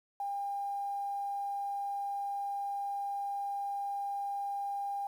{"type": "tone", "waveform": "sine", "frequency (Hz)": 802, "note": "G5", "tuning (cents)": 39, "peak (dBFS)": -33, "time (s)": [0.2, 5.07], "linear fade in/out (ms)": 2, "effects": ["10-bit"]}